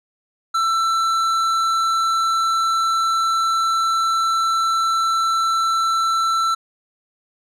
sine tone with tanh clipping, 1335 Hz, E6, 22 cents sharp, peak -18 dBFS, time 0.54-6.55 s, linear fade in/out 10 ms, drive 12 dB, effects none

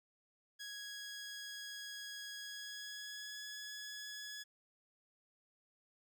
15% pulse tone with pitch glide, 1661.2 to 1688.3 Hz, G#6 to G#6, 0 to +28 cents, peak -39 dBFS, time 0.59-4.44 s, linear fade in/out 20 ms, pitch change +28 cents, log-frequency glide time 2.36-3.44 s, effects none

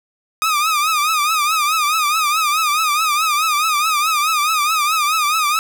sawtooth tone with vibrato, 1234 Hz, D#6, 15 cents flat, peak -11 dBFS, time 0.42-5.59 s, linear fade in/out 0 ms, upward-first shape triangle, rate 4.7 Hz, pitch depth 120 cents each way, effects none

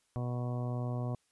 harmonic tone, 122.8 Hz, B2, 9 cents flat, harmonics 1 / 2 / 3 / 4 / 5 / 6 / 7 / 8 / 9, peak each -33 / -41 / -47 / -47 / -45 / -48 / -58 / -52 / -52 dBFS, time 0.16-1.15 s, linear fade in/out 0 ms, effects white hiss -74 dBFS RMS until 1.31 s + resampled to 24000 Hz

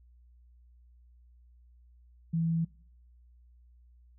sine tone, 164.81 Hz, E3, in tune, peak -26 dBFS, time 2.33-2.65 s, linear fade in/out 10 ms, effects noise-tail reverb RT60 0.6 s tail -23 dB re dry + added 60 Hz sine -56 dBFS peak until 4.18 s

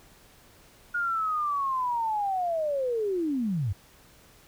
sine linear sweep, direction down, 1437 to 86.7 Hz, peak -25 dBFS, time 0.94-3.73 s, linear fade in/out 10 ms, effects pink hiss -56 dBFS RMS until 4.47 s

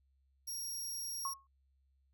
20% pulse tone, 5610 Hz, F8, 7 cents sharp, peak -34 dBFS, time 0.47-1.34 s, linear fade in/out 10 ms
sine tone with exponential decay, 1090 Hz, C#6, 29 cents flat, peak -33 dBFS, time 1.25-1.47 s, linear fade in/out 2 ms, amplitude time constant 46 ms
effects added 67 Hz sine -70 dBFS peak until 2.13 s

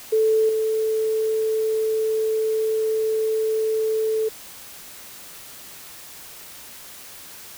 sine tone with level steps, 438.9 Hz, A4, 4 cents flat, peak -15 / -19 dBFS, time 0.12-4.29 s, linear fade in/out 10 ms, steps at 0.49 s, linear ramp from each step 2 ms, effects white hiss -41 dBFS RMS until 7.57 s

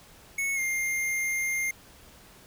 square tone with pitch glide, 2203 to 2113 Hz, C#7 to C7, -11 to +16 cents, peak -27 dBFS, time 0.38-1.71 s, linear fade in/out 5 ms, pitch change -73 cents, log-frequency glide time 0.55-0.6 s, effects pink hiss -53 dBFS RMS until 2.46 s

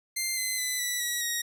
10% pulse tone with pitch steps, 2093 / 2050 / 2008 / 1966.4 / 1926 / 1886.3 Hz, C7 / C7 / B6 / B6 / B6 / A#6, 0 / -36 / +28 / -8 / -44 / +20 cents, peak -19 dBFS, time 0.16-1.42 s, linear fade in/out 10 ms, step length 210 ms, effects none

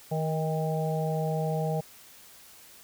harmonic tone with a mistuned harmonic, 157.4 Hz, D#3, 20 cents sharp, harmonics 1 / 3 / 4 / 5, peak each -28 / -33 / -34 / -35 dBFS, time 0.11-1.81 s, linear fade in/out 10 ms, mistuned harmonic 5, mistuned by +23 cents, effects white hiss -52 dBFS RMS until 2.83 s

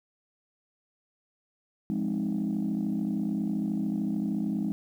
sine chord, F minor seventh, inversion none, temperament equal, 174.61 / 207.7 / 261.6 / 311.1 Hz, F3 / Ab3 / C4 / Eb4, 0 / 0 / 0 / 0 cents, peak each -33 / -28 / -33 / -33 dBFS, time 1.9-4.72 s, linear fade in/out 0 ms, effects tanh soft clip ceiling -21 dBFS + 10-bit

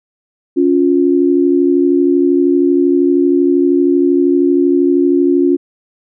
sine tone pair together, 280 / 352.8 Hz, C#4 / F4, +18 / +18 cents, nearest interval major third, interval 400 cents, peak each -11 dBFS, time 0.56-5.57 s, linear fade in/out 20 ms, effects none

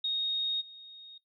sine tone with level steps, 3729 Hz, A#7, in tune, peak -28 / -46 dBFS, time 0.04-1.18 s, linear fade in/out 5 ms, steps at 0.6 s, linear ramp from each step 20 ms, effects noise-tail reverb RT60 0.2 s tail -25 dB re dry

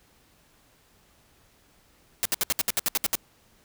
white noise bursts, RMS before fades -24 dBFS, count 11, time 2.23-3.154 s, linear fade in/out 0 ms, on 24 ms, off 66 ms, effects pink hiss -61 dBFS RMS until 3.64 s

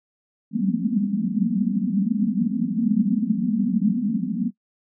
white band-pass noise, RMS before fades -22 dBFS, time 0.51-4.51 s, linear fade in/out 50 ms, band 180 to 250 Hz, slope 96 dB/octave, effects noise-tail reverb RT60 0.1 s tail -21 dB re dry

